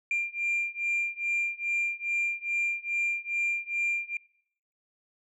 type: beating tone pair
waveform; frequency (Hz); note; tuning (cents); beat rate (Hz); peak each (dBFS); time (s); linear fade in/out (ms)
sine; 2384 / 2386.4; D7 / D7; +25 / +27; 2.4; -29; 0.11-4.17; 2
effects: noise-tail reverb RT60 0.7 s tail -24 dB re dry + tanh soft clip ceiling -22 dBFS